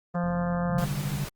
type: harmonic tone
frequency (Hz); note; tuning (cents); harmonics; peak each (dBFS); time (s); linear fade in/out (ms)
174.61; F3; 0; 1 / 3 / 4 / 5 / 6 / 7 / 8 / 9 / 10; -26 / -33 / -35 / -41 / -40 / -39 / -45 / -43 / -47; 0.14-0.85; 10
type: click train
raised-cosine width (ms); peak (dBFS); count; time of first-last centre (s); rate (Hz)
5; -29; 30; 0.24-0.876; 45.6
type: chord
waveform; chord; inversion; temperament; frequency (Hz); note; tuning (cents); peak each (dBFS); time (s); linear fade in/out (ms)
sine; C suspended second; none; equal with one note detuned; 133.56 / 146.83 / 196; C3 / D3 / G3; +36 / 0 / 0; -33 / -30 / -35; 0.69-1.25; 10
type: noise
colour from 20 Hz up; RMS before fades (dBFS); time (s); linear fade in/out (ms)
pink; -38; 0.78-1.29; 5
effects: Opus 24 kbps